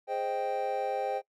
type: chord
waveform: triangle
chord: Ab major seventh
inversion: none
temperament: equal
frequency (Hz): 415.3 / 523.3 / 622.3 / 784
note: Ab4 / C5 / Eb5 / G5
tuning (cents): 0 / 0 / 0 / 0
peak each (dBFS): -36 / -32 / -36 / -30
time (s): 0.07-1.22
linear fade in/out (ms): 50
effects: noise-tail reverb RT60 0.1 s tail -21 dB re dry